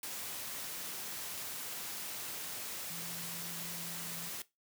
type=tone in noise; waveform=sine; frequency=170 Hz; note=F3; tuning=46 cents flat; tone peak=-49 dBFS; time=2.9-4.29 s; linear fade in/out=2 ms; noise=white; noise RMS=-42 dBFS; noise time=0.03-4.42 s; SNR=-10 dB; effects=noise-tail reverb RT60 0.2 s tail -18 dB re dry + high-pass 100 Hz 12 dB/octave